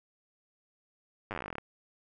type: slowing click train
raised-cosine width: 0.5 ms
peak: -22 dBFS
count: 17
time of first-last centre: 1.31-1.583 s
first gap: 9 ms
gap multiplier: 1.08
effects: none